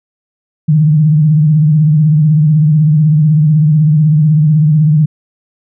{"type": "tone with vibrato", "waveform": "sine", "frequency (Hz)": 153.1, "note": "D#3", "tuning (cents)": -28, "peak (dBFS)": -5, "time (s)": [0.68, 5.06], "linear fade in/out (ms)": 10, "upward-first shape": "triangle", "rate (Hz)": 16, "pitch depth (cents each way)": 100, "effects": []}